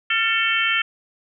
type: harmonic tone with a mistuned harmonic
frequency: 445.1 Hz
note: A4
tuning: 20 cents sharp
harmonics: 3 / 4 / 5 / 6 / 7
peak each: -24 / -24 / -24 / -24 / -24 dBFS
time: 0.1-0.82 s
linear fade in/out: 5 ms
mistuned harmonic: 3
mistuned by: +56 cents
effects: none